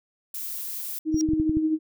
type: noise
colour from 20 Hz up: violet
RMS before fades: -33 dBFS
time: 0.34-0.99 s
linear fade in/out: 5 ms
type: tone with tremolo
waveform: sine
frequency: 313.7 Hz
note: D#4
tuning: 14 cents sharp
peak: -18 dBFS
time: 1.05-1.79 s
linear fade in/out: 50 ms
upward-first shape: triangle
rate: 12 Hz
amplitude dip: 55%
type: tone with exponential growth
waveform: triangle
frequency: 5700 Hz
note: F8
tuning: 34 cents sharp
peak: -22 dBFS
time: 1.12-1.21 s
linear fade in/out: 0 ms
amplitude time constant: 19 ms
type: clicks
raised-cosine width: 5 ms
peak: -18 dBFS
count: 6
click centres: 1.144 / 1.289 / 1.335 / 1.399 / 1.495 / 1.57 s
effects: none